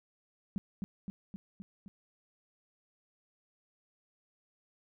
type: tone with echo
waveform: sine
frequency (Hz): 195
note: G3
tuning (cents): -9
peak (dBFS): -30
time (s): 0.56-0.58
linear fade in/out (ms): 0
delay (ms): 260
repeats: 5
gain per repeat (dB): -3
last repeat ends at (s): 1.88
effects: none